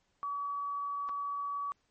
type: tone with dropouts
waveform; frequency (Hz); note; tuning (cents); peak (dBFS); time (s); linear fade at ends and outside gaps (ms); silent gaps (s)
sine; 1139; C#6; +47; -33; 0.23-1.72; 0; 1.089-1.093
effects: pink hiss -75 dBFS RMS until 1.9 s + MP3 32 kbps